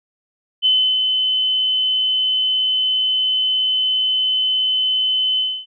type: tone with ADSR envelope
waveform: sine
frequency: 3039 Hz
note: F#7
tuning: 46 cents sharp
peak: -11 dBFS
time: 0.62-5.66 s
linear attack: 36 ms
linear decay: 310 ms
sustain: -4 dB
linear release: 270 ms
effects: none